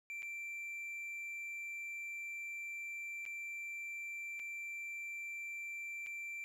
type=tone with dropouts; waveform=triangle; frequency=2349 Hz; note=D7; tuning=in tune; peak=-40 dBFS; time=0.1-6.44 s; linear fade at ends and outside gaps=0 ms; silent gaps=0.222-0.229 / 3.253-3.262 / 4.394-4.398 / 6.063-6.069 s; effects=none